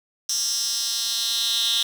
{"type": "tone with high-pass filter sweep", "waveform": "10% pulse", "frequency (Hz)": 231.2, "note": "A#3", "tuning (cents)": -14, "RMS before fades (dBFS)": -24, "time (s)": [0.29, 1.83], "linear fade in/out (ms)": 2, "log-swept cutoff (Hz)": [5600, 3600], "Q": 4.6, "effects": []}